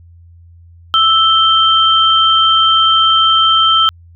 sine tone pair together, 1317 / 3132 Hz, E6 / G7, -2 / -2 cents, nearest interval octave + minor third, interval 1500 cents, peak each -10 dBFS, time 0.94-3.89 s, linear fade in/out 0 ms, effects added 85 Hz sine -38 dBFS peak until 4.15 s

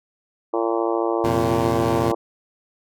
harmonic tone, 114.1 Hz, A#2, 37 cents flat, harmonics 3 / 4 / 5 / 6 / 7 / 8 / 9 / 10, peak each -23 / -25 / -27 / -29 / -30 / -31 / -32 / -33 dBFS, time 0.53-2.15 s, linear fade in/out 10 ms
20% pulse chord, F suspended fourth, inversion none, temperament equal, 87.31 / 116.54 / 130.81 Hz, F2 / Bb2 / C3, 0 / 0 / 0 cents, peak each -23 / -22 / -22 dBFS, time 1.24-2.12 s, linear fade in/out 5 ms
effects none

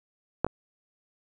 clicks, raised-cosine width 1 ms, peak -9 / -18 dBFS, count 2, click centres 0.446 / 0.466 s, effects none

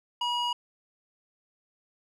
square tone with band-pass filter, 964 Hz, B5, 42 cents flat, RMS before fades -29 dBFS, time 0.21-0.53 s, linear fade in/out 5 ms, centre 2100 Hz, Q 6.5, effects none

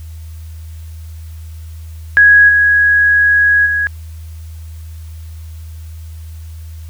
sine tone with level steps, 1661.2 Hz, G#6, in tune, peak -3 / -7 / -12 dBFS, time 2.17-3.87 s, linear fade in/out 0 ms, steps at 2.48 / 3.65 s, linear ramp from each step 20 ms, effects added 80 Hz sine -27 dBFS peak until 6.89 s + white hiss -47 dBFS RMS until 6.89 s

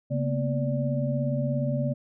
sine tone cluster, 136.4 / 229.2 / 246.2 / 583 Hz, C#3 / A#3 / B3 / D5, -28 / -29 / -5 / -13 cents, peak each -26 / -33 / -32 / -31 dBFS, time 0.1-1.94 s, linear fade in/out 20 ms, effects none

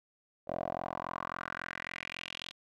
10% pulse tone with band-pass filter sweep, 43.65 Hz, F1, in tune, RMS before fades -40 dBFS, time 0.47-2.52 s, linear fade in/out 20 ms, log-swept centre 580 to 3500 Hz, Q 3.4, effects none

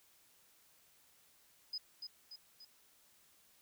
sine tone with echo, 5010 Hz, D#8, 11 cents sharp, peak -38 dBFS, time 1.73-1.78 s, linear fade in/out 5 ms, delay 290 ms, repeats 3, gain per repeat -5 dB, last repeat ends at 2.65 s, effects white hiss -68 dBFS RMS until 3.61 s

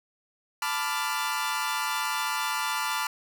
sawtooth chord, B half-diminished seventh, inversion third, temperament equal with one note detuned, 880 / 995.8 / 1174.7 / 1396.9 Hz, A5 / B5 / D6 / F6, 0 / +14 / 0 / 0 cents, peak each -29 dBFS, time 0.62-3.07 s, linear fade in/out 2 ms, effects none

